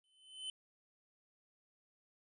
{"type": "tone with exponential growth", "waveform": "square", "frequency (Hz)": 3046, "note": "F#7", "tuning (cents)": 50, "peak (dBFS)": -39, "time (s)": [0.04, 0.5], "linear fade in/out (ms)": 1, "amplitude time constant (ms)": 100, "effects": ["resampled to 24000 Hz"]}